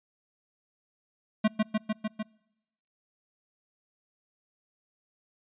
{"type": "tone with echo", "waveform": "square", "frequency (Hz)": 216, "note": "A3", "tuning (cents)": -32, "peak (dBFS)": -20, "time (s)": [1.44, 1.48], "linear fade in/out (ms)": 10, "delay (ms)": 150, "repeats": 5, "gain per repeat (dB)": -2, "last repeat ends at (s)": 2.23, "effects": ["noise-tail reverb RT60 0.9 s tail -26 dB re dry", "resampled to 8000 Hz"]}